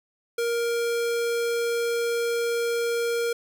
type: tone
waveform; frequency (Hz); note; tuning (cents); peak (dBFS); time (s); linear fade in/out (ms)
square; 468.8; A#4; +10; -24; 0.38-3.33; 5
effects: none